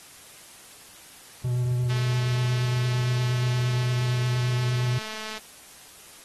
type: tone with vibrato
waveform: triangle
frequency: 123.47 Hz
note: B2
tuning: in tune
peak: -20 dBFS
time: 1.44-4.99 s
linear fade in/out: 10 ms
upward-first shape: sine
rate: 8.6 Hz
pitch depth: 16 cents each way
type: click train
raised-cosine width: 0.2 ms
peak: -20 dBFS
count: 756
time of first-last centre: 1.9-5.379 s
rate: 217 Hz
effects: white hiss -48 dBFS RMS until 6.24 s + AAC 32 kbps